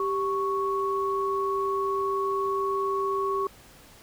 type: tone pair together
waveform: sine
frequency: 392 / 1108.7 Hz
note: G4 / C#6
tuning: 0 / 0 cents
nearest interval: octave + tritone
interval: 1800 cents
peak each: -27 dBFS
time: 0-3.47 s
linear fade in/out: 2 ms
effects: pink hiss -52 dBFS RMS until 4.02 s